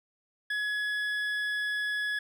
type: tone pair together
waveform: triangle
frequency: 1689 / 3388 Hz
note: G#6 / G#7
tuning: +29 / +34 cents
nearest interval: octave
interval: 1205 cents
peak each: -27 / -38 dBFS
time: 0.5-2.19 s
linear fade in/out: 5 ms
effects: none